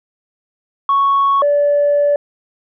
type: tone pair in turn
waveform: sine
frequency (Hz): 1108.7 / 579.2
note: C#6 / D5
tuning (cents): 0 / -24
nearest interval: major seventh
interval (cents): 1124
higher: first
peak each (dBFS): -9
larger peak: neither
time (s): 0.89-1.42 / 1.42-2.16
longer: second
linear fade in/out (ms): 2
effects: tanh soft clip ceiling -7 dBFS